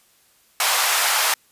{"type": "high-pass noise", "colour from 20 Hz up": "pink", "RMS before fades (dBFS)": -19, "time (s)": [0.6, 1.34], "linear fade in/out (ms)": 2, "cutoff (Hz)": 750, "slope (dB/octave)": 24, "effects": ["white hiss -58 dBFS RMS until 1.51 s", "resampled to 32000 Hz"]}